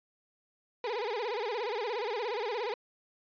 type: tone with vibrato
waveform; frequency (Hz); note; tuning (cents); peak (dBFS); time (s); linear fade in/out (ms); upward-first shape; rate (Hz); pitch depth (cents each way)
30% pulse; 450; A4; +39; -29; 0.84-2.74; 2; sine; 17; 190
effects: resampled to 11025 Hz